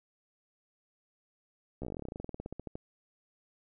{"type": "slowing click train", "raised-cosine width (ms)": 2, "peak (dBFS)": -26, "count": 25, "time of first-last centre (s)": [1.82, 2.755], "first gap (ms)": 14, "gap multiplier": 1.08, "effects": []}